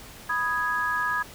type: chord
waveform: sine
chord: G# minor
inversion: first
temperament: equal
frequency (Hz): 987.8 / 1244.5 / 1661.2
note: B5 / D#6 / G#6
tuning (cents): 0 / 0 / 0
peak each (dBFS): -30 / -29 / -26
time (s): 0.29-1.23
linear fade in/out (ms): 10
effects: pink hiss -45 dBFS RMS until 1.34 s